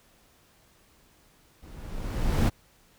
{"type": "noise with level ramp", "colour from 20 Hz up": "brown", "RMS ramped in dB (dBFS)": [-46, -19], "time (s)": [1.62, 2.5], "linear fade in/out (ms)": 20, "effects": ["pink hiss -61 dBFS RMS until 2.98 s"]}